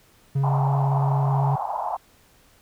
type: tone with vibrato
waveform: triangle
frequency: 137.6 Hz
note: C#3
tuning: 12 cents flat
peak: -17 dBFS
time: 0.35-1.56 s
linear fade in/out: 10 ms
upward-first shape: sine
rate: 18 Hz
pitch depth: 15 cents each way
type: band-pass noise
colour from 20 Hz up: white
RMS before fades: -28 dBFS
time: 0.43-1.97 s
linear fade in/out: 10 ms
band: 690 to 960 Hz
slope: 48 dB/octave
effects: pink hiss -57 dBFS RMS until 2.61 s